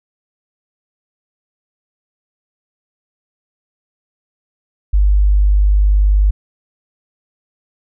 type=tone; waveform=sine; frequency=50.1 Hz; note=G1; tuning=38 cents sharp; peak=-8 dBFS; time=4.93-6.31 s; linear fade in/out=10 ms; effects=none